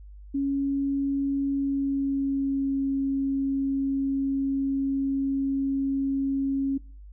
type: tone with pitch glide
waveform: sine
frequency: 277.2 to 272.9 Hz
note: C#4 to C#4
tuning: 0 to -27 cents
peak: -23 dBFS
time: 0.34-6.78 s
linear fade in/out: 10 ms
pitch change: -27 cents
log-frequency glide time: 1.49-2.85 s
effects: noise-tail reverb RT60 0.4 s tail -22 dB re dry + added 50 Hz sine -42 dBFS peak until 7.12 s